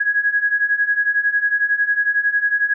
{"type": "beating tone pair", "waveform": "sine", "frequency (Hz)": [1655, 1666], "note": ["G#6", "G#6"], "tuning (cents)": [-6, 5], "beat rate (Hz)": 11, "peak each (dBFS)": [-20, -17], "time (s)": [0, 2.74], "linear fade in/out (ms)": 10, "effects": []}